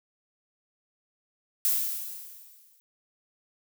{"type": "noise with exponential decay", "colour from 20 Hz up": "violet", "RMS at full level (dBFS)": -23, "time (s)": [1.65, 2.8], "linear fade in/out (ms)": 0, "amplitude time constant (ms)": 250, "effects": []}